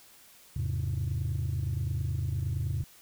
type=chord; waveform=sine; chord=E augmented; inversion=none; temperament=equal with one note detuned; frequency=82.41 / 103.83 / 132.72 Hz; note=E2 / G#2 / B#2; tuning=0 / 0 / +25 cents; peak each=-31 dBFS; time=0.56-2.84 s; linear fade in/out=5 ms; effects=tanh soft clip ceiling -24 dBFS + white hiss -56 dBFS RMS until 3.01 s